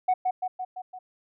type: tone with echo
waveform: sine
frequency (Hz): 740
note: F#5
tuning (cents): 0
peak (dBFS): -17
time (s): 0.08-0.14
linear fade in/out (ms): 10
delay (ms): 170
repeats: 5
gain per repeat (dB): -4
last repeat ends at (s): 0.99
effects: tanh soft clip ceiling -17 dBFS